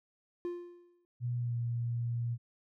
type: tone with exponential decay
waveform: triangle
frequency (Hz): 350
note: F4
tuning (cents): +4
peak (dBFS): -30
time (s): 0.45-1.05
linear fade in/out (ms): 0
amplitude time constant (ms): 130
type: tone with pitch glide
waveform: sine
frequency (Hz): 121.4 to 118.42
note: B2 to A#2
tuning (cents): -29 to +28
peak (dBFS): -31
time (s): 1.2-2.38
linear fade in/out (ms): 50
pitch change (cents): -43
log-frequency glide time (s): 1.37-1.56
effects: none